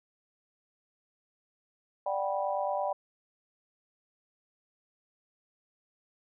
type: chord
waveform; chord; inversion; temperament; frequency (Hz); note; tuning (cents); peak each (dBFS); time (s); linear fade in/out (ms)
sine; G major seventh; second; just; 588 / 735 / 784 / 980; D5 / F#5 / G5 / B5; +2 / -12 / 0 / -14; -32 / -37 / -33 / -36; 2.06-2.93; 5
effects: none